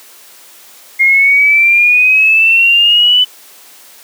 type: exponential sweep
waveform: sine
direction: up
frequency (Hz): 2129 to 3008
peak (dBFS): -5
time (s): 0.99-3.25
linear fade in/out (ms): 20
effects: white hiss -39 dBFS RMS until 4.03 s + high-pass 300 Hz 12 dB/octave